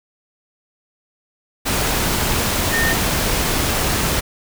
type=tone in noise; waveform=sine; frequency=1827 Hz; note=A#6; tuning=35 cents flat; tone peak=-18 dBFS; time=2.72-2.94 s; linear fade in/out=20 ms; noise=pink; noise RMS=-19 dBFS; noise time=1.65-4.21 s; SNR=-2 dB; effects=none